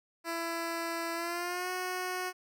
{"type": "tone with pitch glide", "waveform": "10% pulse", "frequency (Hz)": [334, 366.3], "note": ["E4", "F#4"], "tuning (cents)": [23, -17], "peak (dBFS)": -25, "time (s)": [0.24, 2.33], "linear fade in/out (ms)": 50, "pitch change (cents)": 160, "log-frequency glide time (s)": [1.14, 1.7], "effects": []}